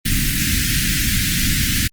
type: band-stop noise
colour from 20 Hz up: pink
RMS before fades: -18 dBFS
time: 0.05-1.88 s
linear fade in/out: 10 ms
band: 290 to 1600 Hz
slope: 48 dB/octave
effects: Opus 24 kbps